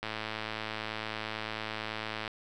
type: click train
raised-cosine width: 0.3 ms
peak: -19 dBFS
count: 246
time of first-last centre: 0.03-2.278 s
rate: 109 Hz
effects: none